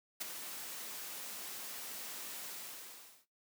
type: noise with ADSR envelope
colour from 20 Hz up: white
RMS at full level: -36 dBFS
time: 0.2-3.26 s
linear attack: 17 ms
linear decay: 13 ms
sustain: -9 dB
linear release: 750 ms
effects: noise-tail reverb RT60 0.2 s tail -18 dB re dry + high-pass 200 Hz 12 dB/octave